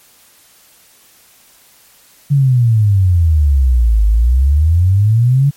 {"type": "exponential two-way sweep", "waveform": "sine", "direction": "down then up", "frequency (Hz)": [145.5, 51.2, 145.5], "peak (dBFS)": -7, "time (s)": [2.3, 5.51], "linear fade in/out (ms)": 20, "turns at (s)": 4.05, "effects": ["white hiss -47 dBFS RMS until 5.56 s", "MP3 64 kbps"]}